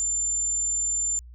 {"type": "tone", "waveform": "sine", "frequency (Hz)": 7180, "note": "A8", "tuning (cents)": 34, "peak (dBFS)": -23, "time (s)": [0, 1.19], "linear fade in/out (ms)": 0, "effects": ["added 60 Hz sine -42 dBFS peak until 1.34 s"]}